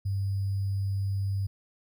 sine tone with sample-and-hold, 98 Hz, G2, in tune, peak -26 dBFS, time 0.05-1.47 s, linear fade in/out 10 ms, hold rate 4900 Hz, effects none

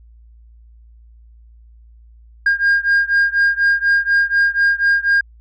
sine beating tone pair, 1613 / 1617.1 Hz, G6 / G#6, +49 / -47 cents, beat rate 4.1 Hz, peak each -13 / -14 dBFS, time 2.46-5.21 s, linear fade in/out 5 ms, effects tanh soft clip ceiling -9 dBFS + added 57 Hz sine -42 dBFS peak until 5.4 s

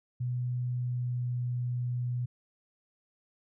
sine tone with pitch glide, 123.8 to 122.94 Hz, B2 to B2, +5 to -7 cents, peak -29 dBFS, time 0.2-2.26 s, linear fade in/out 10 ms, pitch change -12 cents, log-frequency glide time 0.68-1.35 s, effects none

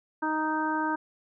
harmonic tone, 311.1 Hz, D#4, in tune, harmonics 1 / 2 / 3 / 4 / 5, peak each -30 / -39 / -29 / -36 / -33 dBFS, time 0.22-0.96 s, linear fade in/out 10 ms, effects none

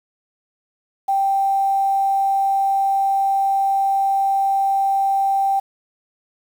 sine tone with quantisation, 784 Hz, G5, in tune, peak -15 dBFS, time 1.08-5.6 s, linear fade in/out 10 ms, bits 7, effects none

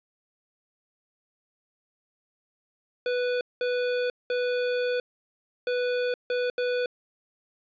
square tone bursts at uneven times, 493.9 Hz, B4, in tune, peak -25 dBFS, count 6, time 3.06-3.41 / 3.61-4.1 / 4.3-5 / 5.67-6.14 / 6.3-6.5 / 6.58-6.86 s, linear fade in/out 2 ms, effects resampled to 11025 Hz + 11-bit

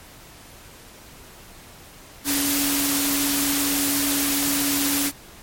sine tone in noise, 282.8 Hz, C#4, 35 cents sharp, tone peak -24 dBFS, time 2.24-5.12 s, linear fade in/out 50 ms, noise white, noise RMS -23 dBFS, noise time 2.24-5.12 s, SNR -4 dB, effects pink hiss -45 dBFS RMS until 5.42 s + MP3 64 kbps

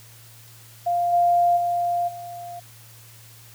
sine tone with level steps, 698.5 Hz, F5, in tune, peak -19 / -15 / -20 / -33 dBFS, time 0.86-2.6 s, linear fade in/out 10 ms, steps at 1.12 / 1.56 / 2.07 s, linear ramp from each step 20 ms, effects added 114 Hz sine -48 dBFS peak until 3.54 s + white hiss -49 dBFS RMS until 3.54 s

